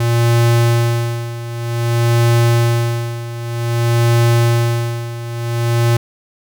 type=tone with tremolo; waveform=square; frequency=117.6 Hz; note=A#2; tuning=16 cents sharp; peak=-10 dBFS; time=0-5.97 s; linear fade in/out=5 ms; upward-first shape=sine; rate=0.53 Hz; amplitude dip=80%; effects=none